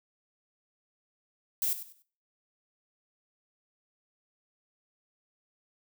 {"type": "noise with echo", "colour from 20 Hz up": "violet", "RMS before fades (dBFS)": -29, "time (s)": [1.62, 1.73], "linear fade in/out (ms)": 0, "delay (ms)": 97, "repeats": 3, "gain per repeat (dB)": -12, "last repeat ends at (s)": 2.021, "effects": ["noise-tail reverb RT60 0.4 s tail -17 dB re dry"]}